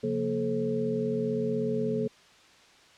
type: tone cluster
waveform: sine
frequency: 136 / 176.9 / 232.9 / 432.1 / 533 Hz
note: C#3 / F3 / A#3 / A4 / C5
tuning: -33 / +23 / -1 / -31 / +32 cents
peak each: -36 / -37 / -31 / -29 / -37 dBFS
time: 0.03-2.08 s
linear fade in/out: 10 ms
effects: white hiss -56 dBFS RMS until 2.97 s + low-pass 5000 Hz 12 dB/octave